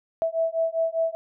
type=beating tone pair; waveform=sine; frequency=653 / 658 Hz; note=E5 / E5; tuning=-17 / -3 cents; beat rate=5 Hz; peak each=-25 dBFS; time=0.22-1.15 s; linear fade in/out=0 ms; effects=none